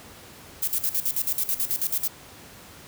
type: noise with tremolo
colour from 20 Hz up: violet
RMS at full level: -24 dBFS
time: 0.62-2.08 s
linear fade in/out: 10 ms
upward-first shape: square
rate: 9.2 Hz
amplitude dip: 80%
effects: pink hiss -46 dBFS RMS until 2.87 s + high-pass 60 Hz 12 dB/octave